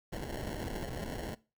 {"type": "noise with sample-and-hold", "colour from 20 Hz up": "pink", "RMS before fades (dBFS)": -39, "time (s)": [0.12, 1.35], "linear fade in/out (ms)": 10, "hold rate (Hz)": 1225, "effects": ["noise-tail reverb RT60 0.3 s tail -20 dB re dry"]}